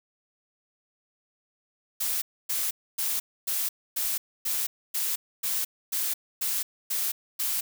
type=noise bursts; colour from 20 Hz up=blue; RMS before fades=-28 dBFS; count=12; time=2-7.61 s; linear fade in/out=10 ms; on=220 ms; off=270 ms; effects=none